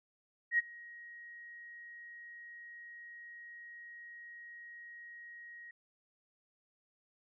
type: tone with ADSR envelope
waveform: sine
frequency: 1888 Hz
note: A#6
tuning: 22 cents sharp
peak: -24 dBFS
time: 0.51-5.71 s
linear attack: 75 ms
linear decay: 23 ms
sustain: -24 dB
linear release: 4 ms
effects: none

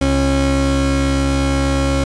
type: tone pair together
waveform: 30% pulse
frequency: 68.24 / 273.2 Hz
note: C#2 / C#4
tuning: -27 / -25 cents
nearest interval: 2 octaves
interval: 2402 cents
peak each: -14 dBFS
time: 0.01-2.04 s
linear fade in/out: 5 ms
effects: resampled to 22050 Hz

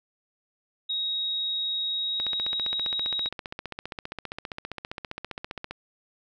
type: tone with pitch glide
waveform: sine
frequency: 3784 to 3808 Hz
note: A#7 to A#7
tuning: +25 to +36 cents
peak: -26 dBFS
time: 0.89-3.29 s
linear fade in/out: 10 ms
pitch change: +11 cents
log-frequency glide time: 1.86-2.55 s
type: click train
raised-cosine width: 0.3 ms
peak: -18 dBFS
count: 54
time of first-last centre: 2.2-5.71 s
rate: 15.1 Hz
effects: none

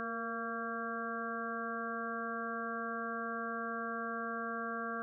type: harmonic tone with a mistuned harmonic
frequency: 228.8 Hz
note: A#3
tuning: 32 cents flat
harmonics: 1 / 2 / 3 / 5 / 6 / 7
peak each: -43 / -44 / -45 / -42 / -43 / -43 dBFS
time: 0-5.02 s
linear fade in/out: 0 ms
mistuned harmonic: 2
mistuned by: +31 cents
effects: none

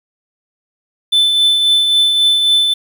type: tone with tremolo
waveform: triangle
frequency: 3520 Hz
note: A7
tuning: in tune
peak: -6 dBFS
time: 1.12-2.74 s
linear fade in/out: 10 ms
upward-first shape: triangle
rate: 3.7 Hz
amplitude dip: 40%
effects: 7-bit

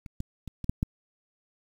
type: clicks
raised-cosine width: 5 ms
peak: -30 / -20 / -26 / -23 / -11 / -13 dBFS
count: 6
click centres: 0.062 / 0.204 / 0.477 / 0.643 / 0.695 / 0.829 s
effects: 8-bit

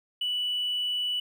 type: tone with hard clipping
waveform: triangle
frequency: 2960 Hz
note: F#7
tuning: in tune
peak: -26 dBFS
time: 0.21-1.2 s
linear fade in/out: 5 ms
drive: 2 dB
effects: none

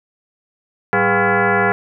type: tone with frequency modulation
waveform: sine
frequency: 493.9 Hz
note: B4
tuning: in tune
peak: -12 dBFS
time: 0.93-1.72 s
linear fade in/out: 0 ms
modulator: 301 Hz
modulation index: 4.7
effects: none

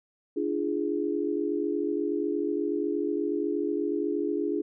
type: chord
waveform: sine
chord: D diminished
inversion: none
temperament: equal with one note detuned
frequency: 293.7 / 342 / 415.3 Hz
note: D4 / F4 / Ab4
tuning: 0 / -36 / 0 cents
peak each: -30 dBFS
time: 0.36-4.62 s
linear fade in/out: 10 ms
effects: none

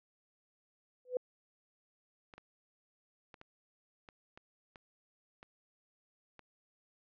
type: tone with exponential growth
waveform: sine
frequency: 501 Hz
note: B4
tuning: 25 cents sharp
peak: -26 dBFS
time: 1.05-1.17 s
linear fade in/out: 2 ms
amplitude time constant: 26 ms
type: clicks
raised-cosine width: 0.2 ms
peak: -30 dBFS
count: 9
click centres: 2.338 / 2.38 / 3.342 / 3.414 / 4.088 / 4.375 / 4.758 / 5.429 / 6.393 s
effects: low-pass 2000 Hz 12 dB/octave + MP3 96 kbps

